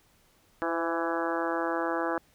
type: harmonic tone with a mistuned harmonic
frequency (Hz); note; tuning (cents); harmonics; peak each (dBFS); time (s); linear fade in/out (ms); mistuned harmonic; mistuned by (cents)
166.5; E3; +18; 2 / 3 / 4 / 5 / 6 / 7 / 8 / 9 / 10; -32 / -34 / -35 / -36 / -37 / -37 / -38 / -39 / -39; 0.62-2.18; 0; 3; +27
effects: pink hiss -64 dBFS RMS until 2.34 s